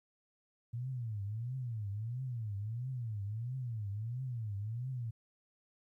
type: tone with vibrato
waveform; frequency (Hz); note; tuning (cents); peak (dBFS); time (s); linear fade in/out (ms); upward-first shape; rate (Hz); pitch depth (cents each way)
sine; 114.2; A#2; -35; -36; 0.73-5.11; 10; triangle; 1.5; 270
effects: 13-bit